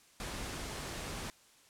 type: noise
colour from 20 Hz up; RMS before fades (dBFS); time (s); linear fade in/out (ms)
pink; -41; 0.2-1.3; 0
effects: white hiss -63 dBFS RMS until 1.69 s + low-pass 10000 Hz 12 dB/octave